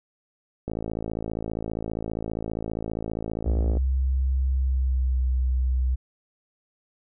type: click train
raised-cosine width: 2 ms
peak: -17 dBFS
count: 171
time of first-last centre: 0.68-3.771 s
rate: 55 Hz
type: tone with pitch glide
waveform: sine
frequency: 65.7 to 63.57 Hz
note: C2 to C2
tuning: +8 to -49 cents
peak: -20 dBFS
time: 3.45-5.96 s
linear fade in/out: 20 ms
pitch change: -57 cents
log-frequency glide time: 4.55-5.19 s
effects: none